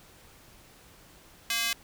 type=tone with high-pass filter; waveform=square; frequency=230.8 Hz; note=A#3; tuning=17 cents flat; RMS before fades=-29 dBFS; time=1.5-1.73 s; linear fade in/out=2 ms; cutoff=2400 Hz; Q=1.1; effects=pink hiss -55 dBFS RMS until 1.83 s